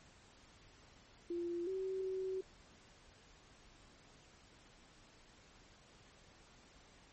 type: tone with pitch steps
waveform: sine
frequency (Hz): 345.1 / 379.8 / 377.6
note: F4 / F#4 / F#4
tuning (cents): -21 / +45 / +35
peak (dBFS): -37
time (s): 1.3-2.41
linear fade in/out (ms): 5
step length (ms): 370
effects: pink hiss -63 dBFS RMS until 7.12 s + MP3 32 kbps